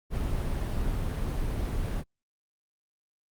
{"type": "noise", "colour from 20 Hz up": "brown", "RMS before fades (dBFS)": -29, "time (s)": [0.1, 2.04], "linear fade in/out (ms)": 50, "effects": ["Opus 32 kbps"]}